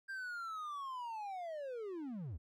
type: linear sweep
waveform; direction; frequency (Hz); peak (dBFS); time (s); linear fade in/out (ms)
triangle; down; 1600 to 63.2; -39; 0.08-2.38; 20
effects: none